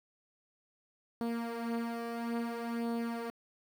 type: tone with flanger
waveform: sawtooth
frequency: 233.1 Hz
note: A#3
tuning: in tune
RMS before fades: -36 dBFS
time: 1.21-3.3 s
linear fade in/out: 0 ms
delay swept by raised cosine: 0.21 to 6.01 ms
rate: 0.59 Hz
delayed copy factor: +0.6
effects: low-pass 2000 Hz 12 dB/octave + 9-bit